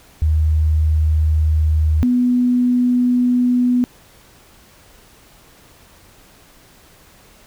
sine tone pair in turn, 77.78 / 246.9 Hz, D#2 / B3, 0 / 0 cents, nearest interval octave + minor sixth, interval 2000 cents, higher second, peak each -12 dBFS, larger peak neither, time 0.22-2.03 / 2.03-3.84 s, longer neither, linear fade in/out 0 ms, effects pink hiss -48 dBFS RMS until 7.46 s

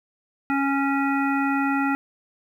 harmonic tone, 276.4 Hz, C#4, 5 cents flat, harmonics 1 / 3 / 5 / 7 / 9, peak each -22 / -27 / -27 / -32 / -34 dBFS, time 0.5-1.95 s, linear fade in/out 0 ms, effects 9-bit

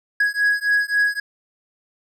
triangle beating tone pair, 1661.2 / 1664.9 Hz, G#6 / G#6, 0 / +4 cents, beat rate 3.7 Hz, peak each -18 dBFS, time 0.2-1.2 s, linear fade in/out 5 ms, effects none

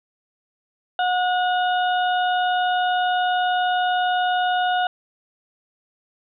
harmonic tone, 727 Hz, F#5, 31 cents flat, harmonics 1 / 2 / 4 / 5, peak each -19 / -25 / -31 / -33 dBFS, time 0.99-4.87 s, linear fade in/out 2 ms, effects none

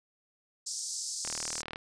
pink band-pass noise, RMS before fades -37 dBFS, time 0.66-1.62 s, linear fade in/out 10 ms, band 4800 to 9000 Hz, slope 48 dB/octave
click train, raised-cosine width 0.3 ms, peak -22 dBFS, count 21, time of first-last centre 1.25-1.759 s, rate 39.3 Hz
effects resampled to 22050 Hz

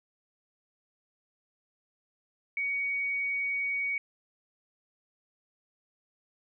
sine tone, 2245 Hz, C#7, 21 cents sharp, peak -28 dBFS, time 2.57-3.98 s, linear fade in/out 2 ms, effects none

